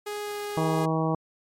sawtooth tone with pitch glide, 415.3 to 412.7 Hz, G#4 to G#4, 0 to -11 cents, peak -27 dBFS, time 0.06-0.86 s, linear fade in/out 10 ms, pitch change -11 cents, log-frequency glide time 0.21-0.37 s
harmonic tone, 160 Hz, D#3, 49 cents sharp, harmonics 1 / 2 / 3 / 4 / 5 / 6 / 7, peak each -26 / -29 / -31 / -32 / -33 / -34 / -34 dBFS, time 0.57-1.15 s, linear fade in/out 2 ms
effects MP3 64 kbps

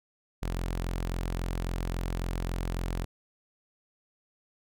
sawtooth tone, 43.65 Hz, F1, in tune, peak -26 dBFS, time 0.42-3.05 s, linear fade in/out 10 ms, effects none

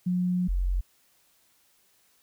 sine tone pair in turn, 180 / 45.3 Hz, F#3 / F#1, -47 / -36 cents, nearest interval 2 octaves, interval 2389 cents, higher first, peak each -23 dBFS, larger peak neither, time 0.06-0.48 / 0.48-0.81 s, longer first, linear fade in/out 10 ms, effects white hiss -65 dBFS RMS until 2.22 s

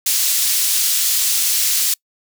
pink high-pass noise, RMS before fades -17 dBFS, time 0.06-1.94 s, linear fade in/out 5 ms, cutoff 4900 Hz, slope 12 dB/octave, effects noise-tail reverb RT60 0.1 s tail -26 dB re dry

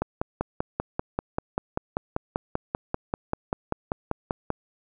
click train, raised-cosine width 1 ms, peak -11 dBFS, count 24, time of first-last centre 0.02-4.503 s, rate 5.13 Hz, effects none

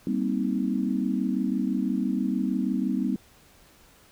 sine chord, C minor seventh, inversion second, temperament just, 196.22 / 235.5 / 261.6 / 314 Hz, G3 / Bb3 / C4 / Eb4, +2 / +18 / 0 / +16 cents, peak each -28 / -29 / -28 / -32 dBFS, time 0.07-3.16 s, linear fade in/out 2 ms, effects pink hiss -56 dBFS RMS until 4.11 s

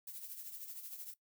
violet noise with tremolo, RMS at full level -45 dBFS, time 0.07-1.14 s, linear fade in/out 5 ms, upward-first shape triangle, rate 13 Hz, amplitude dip 65%, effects noise-tail reverb RT60 0.1 s tail -17 dB re dry

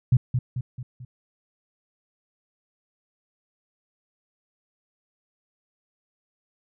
sine tone with echo, 124.8 Hz, B2, 19 cents sharp, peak -13 dBFS, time 0.12-0.17 s, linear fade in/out 5 ms, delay 220 ms, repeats 4, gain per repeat -6 dB, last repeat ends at 1.05 s, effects none

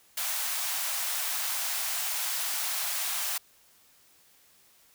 white high-pass noise, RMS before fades -31 dBFS, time 0.17-3.38 s, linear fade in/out 5 ms, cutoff 630 Hz, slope 48 dB/octave, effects white hiss -61 dBFS RMS until 4.94 s

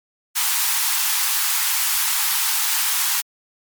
white high-pass noise, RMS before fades -20 dBFS, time 0.35-3.22 s, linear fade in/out 20 ms, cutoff 780 Hz, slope 96 dB/octave, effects MP3 96 kbps

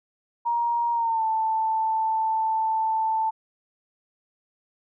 sine tone with pitch glide, 942 to 884 Hz, A#5 to A5, +18 to +8 cents, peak -21 dBFS, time 0.45-3.31 s, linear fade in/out 20 ms, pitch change -110 cents, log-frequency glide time 0.93-1.24 s, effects none

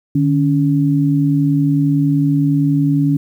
sine tone pair together, 150 / 280.8 Hz, D3 / C#4, +37 / +22 cents, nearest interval major seventh, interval 1085 cents, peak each -14 dBFS, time 0.15-3.17 s, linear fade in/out 5 ms, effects 8-bit

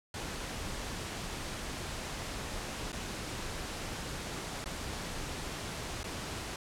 pink noise with dropouts, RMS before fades -39 dBFS, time 0.14-6.56 s, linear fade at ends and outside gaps 2 ms, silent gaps 2.92-2.928 / 4.643-4.658 / 6.032-6.041 s, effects low-pass 9000 Hz 12 dB/octave

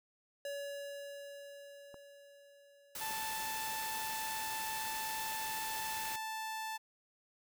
square tone with exponential decay, 566 Hz, C#5, 36 cents sharp, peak -39 dBFS, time 0.45-4.55 s, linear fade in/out 2 ms, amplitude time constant 890 ms
clicks, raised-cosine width 1 ms, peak -37 dBFS, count 2, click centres 1.943 / 3.109 s
white noise, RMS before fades -43 dBFS, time 2.95-6.16 s, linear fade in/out 2 ms
sawtooth tone, 880 Hz, A5, in tune, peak -35 dBFS, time 3-6.78 s, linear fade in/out 20 ms
effects none

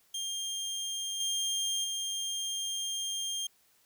25% pulse tone with level steps, 3199 Hz, G7, 34 cents sharp, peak -30 / -26 / -29 dBFS, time 0.14-3.47 s, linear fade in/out 5 ms, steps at 1.2 / 1.84 s, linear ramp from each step 5 ms, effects white hiss -67 dBFS RMS until 3.85 s

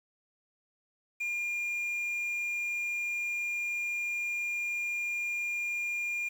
triangle tone with quantisation, 2411 Hz, D7, 45 cents sharp, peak -29 dBFS, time 1.2-6.29 s, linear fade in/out 10 ms, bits 9, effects none

